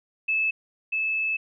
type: tone pair in turn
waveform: sine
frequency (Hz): 2612 / 2612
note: E7 / E7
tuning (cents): -17 / -17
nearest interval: unison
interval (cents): 0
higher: neither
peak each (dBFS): -21 / -23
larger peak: first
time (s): 0.28-0.51 / 0.92-1.37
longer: second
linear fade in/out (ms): 10
effects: none